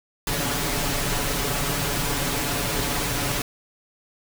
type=noise with comb filter; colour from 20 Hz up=pink; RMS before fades=-25 dBFS; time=0.27-3.42 s; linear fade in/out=2 ms; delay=7 ms; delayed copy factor=+0.75; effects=none